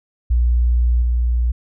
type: tone with level steps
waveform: sine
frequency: 59.8 Hz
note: A#1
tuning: 45 cents sharp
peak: -12 / -14 dBFS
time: 0.3-1.52 s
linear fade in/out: 10 ms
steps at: 1.02 s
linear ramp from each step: 2 ms
effects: none